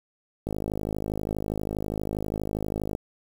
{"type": "click train", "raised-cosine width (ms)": 2, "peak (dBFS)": -16, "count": 131, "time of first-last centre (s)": [0.47, 2.951], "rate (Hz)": 52.4, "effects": ["7-bit"]}